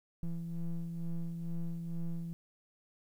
triangle ring-modulated tone, 84.5 Hz, E2, 43 cents sharp, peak -29 dBFS, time 0.23-2.33 s, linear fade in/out 0 ms, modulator 83.4 Hz, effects 11-bit

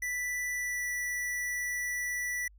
square tone with pitch glide, 1975.5 to 1963 Hz, B6 to B6, 0 to -11 cents, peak -32 dBFS, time 0.02-2.48 s, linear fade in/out 5 ms, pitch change -11 cents, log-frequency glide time 0.5-0.88 s, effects added 50 Hz sine -54 dBFS peak until 2.58 s

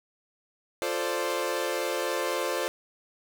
sawtooth chord, D minor seventh, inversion first, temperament equal, 349.2 / 440 / 523.3 / 587.3 Hz, F4 / A4 / C5 / D5, 0 / 0 / 0 / 0 cents, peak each -30 / -30 / -27 / -30 dBFS, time 0.82-2.68 s, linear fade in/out 0 ms, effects none

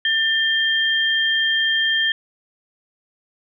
sine tone pair together, 1788 / 3186 Hz, A6 / G7, +27 / +27 cents, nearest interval minor seventh, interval 1000 cents, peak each -19 dBFS, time 0.05-2.12 s, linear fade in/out 2 ms, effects none

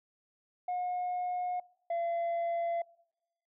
sine tone pair in turn, 721 / 681 Hz, F#5 / F5, -45 / -44 cents, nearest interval minor second, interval 99 cents, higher first, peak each -29 / -27 dBFS, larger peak second, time 0.68-1.6 / 1.9-2.82 s, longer neither, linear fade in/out 5 ms, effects noise-tail reverb RT60 0.9 s tail -26 dB re dry + tanh soft clip ceiling -29 dBFS

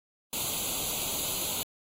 white noise with comb filter, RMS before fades -32 dBFS, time 0.33-1.63 s, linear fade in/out 0 ms, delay 0.28 ms, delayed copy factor +0.85, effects AAC 48 kbps

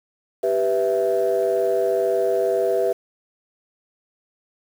sine chord, E minor, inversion first, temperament equal, 392 / 493.9 / 659.3 Hz, G4 / B4 / E5, 0 / 0 / 0 cents, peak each -21 dBFS, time 0.43-2.93 s, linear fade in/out 10 ms, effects tanh soft clip ceiling -11 dBFS + 7-bit

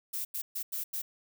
violet noise bursts at uneven times, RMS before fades -35 dBFS, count 5, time 0.13-0.25 / 0.34-0.42 / 0.55-0.63 / 0.72-0.84 / 0.93-1.02 s, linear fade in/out 10 ms, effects none

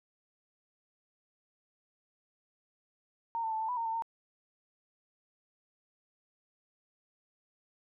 sine tone with pitch steps, 921 / 892 / 878 / 887 / 988 / 920 / 897 / 914 Hz, A#5 / A5 / A5 / A5 / B5 / A#5 / A5 / A#5, -21 / +23 / -4 / +14 / 0 / -23 / +33 / -34 cents, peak -31 dBFS, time 3.35-4.022 s, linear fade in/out 0 ms, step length 84 ms, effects none

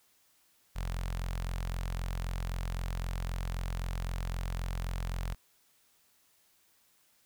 sawtooth tone with notch filter, 43.84 Hz, F1, 7 cents sharp, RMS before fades -35 dBFS, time 0.75-5.35 s, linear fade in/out 20 ms, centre 320 Hz, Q 0.61, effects white hiss -68 dBFS RMS until 7.25 s

